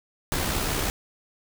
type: noise with amplitude modulation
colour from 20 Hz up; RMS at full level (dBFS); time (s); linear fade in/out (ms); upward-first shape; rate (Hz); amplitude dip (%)
pink; -25; 0.32-0.9; 0; sine; 65.9; 35
effects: none